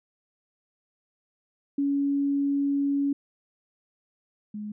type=tone pair in turn; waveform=sine; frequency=281.1 / 209.9 Hz; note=C#4 / G#3; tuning=+24 / +19 cents; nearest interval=perfect fourth; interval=505 cents; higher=first; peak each=-22 / -32 dBFS; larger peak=first; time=1.78-3.13 / 4.54-4.72 s; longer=first; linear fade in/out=5 ms; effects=none